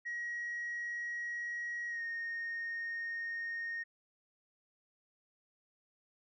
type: tone with pitch glide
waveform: sine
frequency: 1901 to 1850.1 Hz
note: A#6 to A#6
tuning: +33 to -14 cents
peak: -35 dBFS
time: 0.05-3.84 s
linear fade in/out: 20 ms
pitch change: -47 cents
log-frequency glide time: 1.88-2.02 s
effects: tanh soft clip ceiling -34 dBFS